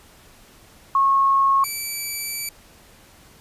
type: tone pair in turn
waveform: sine / 5% pulse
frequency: 1092 / 2314 Hz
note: C#6 / D7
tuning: -26 / -26 cents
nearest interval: octave + minor second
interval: 1300 cents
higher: second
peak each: -14 / -16 dBFS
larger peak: first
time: 0.95-1.64 / 1.64-2.49 s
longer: second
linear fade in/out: 2 ms
effects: pink hiss -50 dBFS RMS until 3.4 s + resampled to 32000 Hz